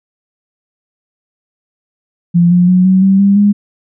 sine tone with pitch steps, 172.6 / 177.55 / 182.65 / 187.9 / 193.29 / 198.84 / 204.5 Hz, F3 / F3 / F#3 / F#3 / G3 / G3 / G#3, -20 / +29 / -22 / +27 / -24 / +25 / -26 cents, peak -5 dBFS, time 2.34-3.53 s, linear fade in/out 20 ms, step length 170 ms, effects none

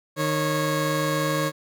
20% pulse tone pair together, 153.7 / 549.3 Hz, D#3 / C#5, -21 / -16 cents, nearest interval octave + minor seventh, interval 2205 cents, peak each -20 dBFS, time 0.16-1.52 s, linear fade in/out 50 ms, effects none

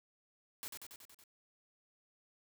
white noise with echo, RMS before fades -44 dBFS, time 0.63-0.68 s, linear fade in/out 0 ms, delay 93 ms, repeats 6, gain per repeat -3 dB, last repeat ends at 1.238 s, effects none

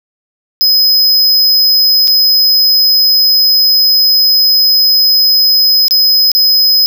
square tone with dropouts, 5060 Hz, D#8, 28 cents sharp, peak -6 dBFS, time 0.61-6.86 s, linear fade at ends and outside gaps 0 ms, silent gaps 2.074-2.079 / 5.882-5.909 / 6.317-6.35 s, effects none

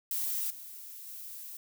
violet noise with level steps, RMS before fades -33 / -46 / -44 dBFS, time 0.11-1.57 s, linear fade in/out 2 ms, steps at 0.5 / 1.07 s, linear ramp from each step 5 ms, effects none

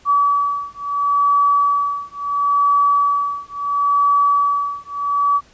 sine beating tone pair, 1144 / 1144.73 Hz, D6 / D6, -46 / -45 cents, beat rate 0.73 Hz, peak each -17 / -17 dBFS, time 0.05-5.41 s, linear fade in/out 50 ms, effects pink hiss -51 dBFS RMS until 5.53 s + resampled to 16000 Hz

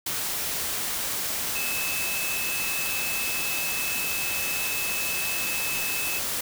sine tone in noise, 2603 Hz, E7, 22 cents flat, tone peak -30 dBFS, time 1.55-6.19 s, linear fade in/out 5 ms, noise white, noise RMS -29 dBFS, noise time 0.06-6.41 s, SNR -4 dB, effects none

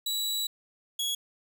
sawtooth tone pair in turn, 3915 / 3341 Hz, B7 / G#7, -16 / +10 cents, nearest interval minor third, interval 274 cents, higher first, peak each -25 dBFS, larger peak neither, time 0.06-0.47 / 0.99-1.15 s, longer first, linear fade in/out 5 ms, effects none

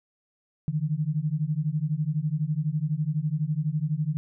sine beating tone pair, 146.83 / 158.83 Hz, D3 / D#3, 0 / +36 cents, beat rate 12 Hz, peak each -27 dBFS, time 0.68-4.17 s, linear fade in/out 0 ms, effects none

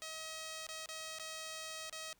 5% pulse tone with dropouts, 636 Hz, D#5, 38 cents sharp, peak -32 dBFS, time 0.02-2.13 s, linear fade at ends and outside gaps 0 ms, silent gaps 0.667-0.689 / 0.859-0.889 / 1.186-1.197 / 1.897-1.927 s, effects pink hiss -71 dBFS RMS until 2.19 s

